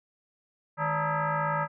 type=tone with frequency modulation; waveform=sine; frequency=155.56 Hz; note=D#3; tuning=in tune; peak=-25 dBFS; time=0.77-1.68 s; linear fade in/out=50 ms; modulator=367 Hz; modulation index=4; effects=none